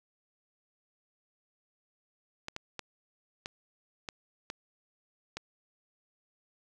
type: clicks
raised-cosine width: 0.2 ms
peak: -20 dBFS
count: 7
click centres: 2.484 / 2.564 / 2.793 / 3.459 / 4.088 / 4.501 / 5.37 s
effects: none